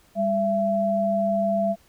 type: tone pair together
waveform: sine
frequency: 199.7 / 671.7 Hz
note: G3 / E5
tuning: +32 / +32 cents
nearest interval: octave + major sixth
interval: 2100 cents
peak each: -25 / -21 dBFS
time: 0.15-1.76 s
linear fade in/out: 50 ms
effects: pink hiss -58 dBFS RMS until 1.88 s